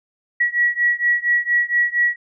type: beating tone pair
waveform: sine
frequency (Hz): 1923 / 1927.3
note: B6 / B6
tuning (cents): -47 / -43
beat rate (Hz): 4.3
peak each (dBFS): -18 / -19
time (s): 0.4-2.16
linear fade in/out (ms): 10
effects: none